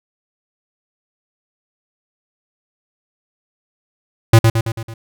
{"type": "tone with echo", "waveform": "square", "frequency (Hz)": 113.2, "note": "A2", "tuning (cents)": 50, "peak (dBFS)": -4, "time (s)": [4.33, 4.39], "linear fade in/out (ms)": 5, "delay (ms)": 110, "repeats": 5, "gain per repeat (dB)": -5, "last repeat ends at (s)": 4.94, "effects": []}